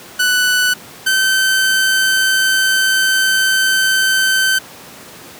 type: tone pair in turn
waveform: sawtooth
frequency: 1489 / 1540.6 Hz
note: F#6 / G6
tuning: +11 / -30 cents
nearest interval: minor second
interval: 59 cents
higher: second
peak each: -8 dBFS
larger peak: neither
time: 0.19-0.74 / 1.06-4.59 s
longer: second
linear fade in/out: 10 ms
effects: pink hiss -36 dBFS RMS until 5.39 s + high-pass 150 Hz 12 dB/octave